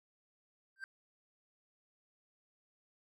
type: tone with exponential growth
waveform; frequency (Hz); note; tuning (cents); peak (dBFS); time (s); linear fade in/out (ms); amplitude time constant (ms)
triangle; 1568; G6; 0; -35; 0.76-0.84; 1; 16
effects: none